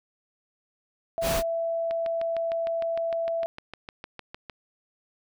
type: tone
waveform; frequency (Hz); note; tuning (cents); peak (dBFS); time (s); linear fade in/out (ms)
sine; 665; E5; +15; -25; 1.18-3.46; 0
type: noise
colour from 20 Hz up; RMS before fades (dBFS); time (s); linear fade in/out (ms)
pink; -28; 1.21-1.43; 50
type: click train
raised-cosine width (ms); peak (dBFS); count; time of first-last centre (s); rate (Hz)
0.3; -22; 18; 1.91-4.498; 6.57
effects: none